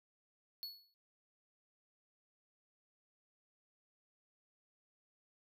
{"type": "tone with exponential decay", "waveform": "square", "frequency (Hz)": 4393, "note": "C#8", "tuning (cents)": -16, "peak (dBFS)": -40, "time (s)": [0.63, 0.94], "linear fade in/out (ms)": 0, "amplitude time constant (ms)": 67, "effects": []}